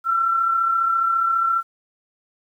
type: tone pair together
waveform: sine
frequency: 1318.5 / 1353.2 Hz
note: E6 / E6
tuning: 0 / +45 cents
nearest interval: unison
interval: 45 cents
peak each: -28 / -17 dBFS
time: 0.04-1.63 s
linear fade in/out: 50 ms
effects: 9-bit